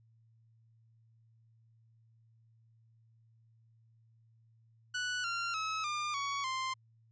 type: tone with pitch steps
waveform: sawtooth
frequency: 1480 / 1380.9 / 1288.4 / 1202.1 / 1121.6 / 1046.5 Hz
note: F#6 / F6 / E6 / D6 / C#6 / C6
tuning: 0 / -20 / -40 / +40 / +20 / 0 cents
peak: -30 dBFS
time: 4.94-6.74 s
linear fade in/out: 10 ms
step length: 300 ms
effects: added 113 Hz sine -63 dBFS peak until 7.11 s + resampled to 16000 Hz